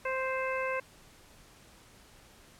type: harmonic tone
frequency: 523.3 Hz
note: C5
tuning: in tune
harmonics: 1 / 2 / 3 / 4 / 5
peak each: -33 / -36 / -38 / -39 / -40 dBFS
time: 0.05-0.8 s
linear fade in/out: 5 ms
effects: pink hiss -57 dBFS RMS until 2.59 s + low-pass 12000 Hz 12 dB/octave